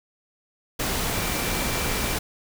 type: tone in noise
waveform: sine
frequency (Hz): 2341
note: D7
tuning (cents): -6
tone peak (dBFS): -36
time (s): 1.13-2.14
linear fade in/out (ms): 10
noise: pink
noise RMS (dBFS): -26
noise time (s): 0.79-2.19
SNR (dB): -13
effects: none